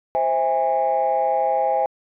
sine chord, C augmented, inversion none, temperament just, 523.3 / 654.1 / 817.6 Hz, C5 / E5 / G#5, 0 / -14 / -27 cents, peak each -22 / -22 / -19 dBFS, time 0.15-1.86 s, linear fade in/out 0 ms, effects tanh soft clip ceiling -11 dBFS

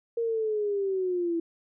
sine linear sweep, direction down, 468 to 330 Hz, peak -25 dBFS, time 0.17-1.4 s, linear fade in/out 5 ms, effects none

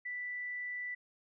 sine tone, 1975.5 Hz, B6, in tune, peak -37 dBFS, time 0.05-0.95 s, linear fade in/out 10 ms, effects none

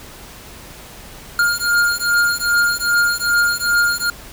square beating tone pair, 1411 / 1413.5 Hz, F6 / F6, +17 / +20 cents, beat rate 2.5 Hz, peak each -18 dBFS, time 1.39-4.1 s, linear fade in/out 2 ms, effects added 50 Hz sine -46 dBFS peak until 4.32 s + pink hiss -38 dBFS RMS until 4.32 s

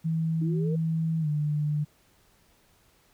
sine tone with pitch glide, 161.9 to 149.32 Hz, E3 to D3, -31 to +29 cents, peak -24 dBFS, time 0.04-1.85 s, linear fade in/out 20 ms, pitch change -140 cents, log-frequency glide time 1.2-1.28 s
sine exponential sweep, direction up, 304.4 to 490 Hz, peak -32 dBFS, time 0.41-0.76 s, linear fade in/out 10 ms
effects pink hiss -63 dBFS RMS until 3.13 s

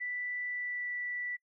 sine tone with pitch glide, 1975.5 to 1964.1 Hz, B6 to B6, 0 to -10 cents, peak -34 dBFS, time 0-1.37 s, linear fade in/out 20 ms, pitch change -10 cents, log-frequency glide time 0.46-0.9 s, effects noise-tail reverb RT60 0.1 s tail -25 dB re dry

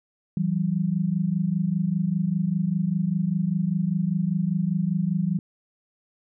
sine tone pair together, 164.95 / 190 Hz, E3 / F#3, +1 / +46 cents, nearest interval major second, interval 245 cents, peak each -24 dBFS, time 0.37-5.39 s, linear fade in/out 2 ms, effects none

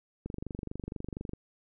click train, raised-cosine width 3 ms, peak -24 dBFS, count 27, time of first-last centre 0.26-1.334 s, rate 24.2 Hz, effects none

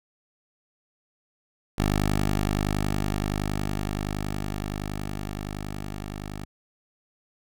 10% pulse tone with level ramp, 50.7 Hz, G#1, 41 cents flat, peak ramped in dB -13 to -26 dBFS, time 1.78-6.45 s, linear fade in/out 5 ms, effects none

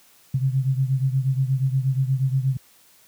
sine beating tone pair, 130.81 / 139.21 Hz, C3 / C#3, 0 / +8 cents, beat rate 8.4 Hz, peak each -20 / -24 dBFS, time 0.34-2.57 s, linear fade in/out 5 ms, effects white hiss -55 dBFS RMS until 3.07 s + high-pass 60 Hz 12 dB/octave

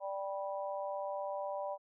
harmonic tone, 196 Hz, G3, in tune, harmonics 3 / 4 / 5, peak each -38 / -42 / -43 dBFS, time 0-1.78 s, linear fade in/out 50 ms, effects none

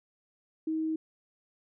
sine tone, 317.2 Hz, D#4, 33 cents sharp, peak -28 dBFS, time 0.67-0.96 s, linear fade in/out 5 ms, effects none

